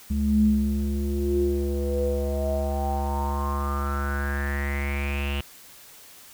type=tone with low-pass filter sweep; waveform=square; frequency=70.5 Hz; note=C#2; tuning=30 cents sharp; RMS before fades=-25 dBFS; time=0.1-5.41 s; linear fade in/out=5 ms; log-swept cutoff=180 to 2900 Hz; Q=9.3; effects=white hiss -48 dBFS RMS until 6.33 s